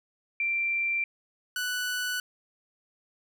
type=tone pair in turn; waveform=sine / sawtooth; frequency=2357 / 1484.8 Hz; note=D7 / F#6; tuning=+6 / +6 cents; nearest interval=minor sixth; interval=800 cents; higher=first; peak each=-25 dBFS; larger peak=neither; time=0.4-1.04 / 1.56-2.2 s; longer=neither; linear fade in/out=2 ms; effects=none